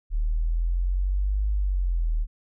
sine exponential two-way sweep, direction up then down, 37.56 to 51.6 to 37.56 Hz, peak -21 dBFS, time 0.1-2.27 s, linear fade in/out 50 ms, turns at 1.49 s, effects none

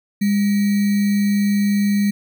sine tone with sample-and-hold, 202.9 Hz, G#3, 40 cents flat, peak -14 dBFS, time 0.21-2.11 s, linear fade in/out 10 ms, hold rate 2100 Hz, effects none

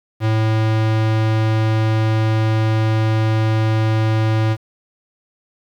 square tone, 110 Hz, A2, in tune, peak -15 dBFS, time 0.2-4.57 s, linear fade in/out 50 ms, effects low-pass 4000 Hz 12 dB/octave + 7-bit

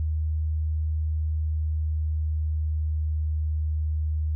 sine tone with pitch glide, 77.78 to 77.11 Hz, D#2 to D#2, 0 to -15 cents, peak -23 dBFS, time 0-4.35 s, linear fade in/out 0 ms, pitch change -15 cents, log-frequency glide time 1.1-3.33 s, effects none

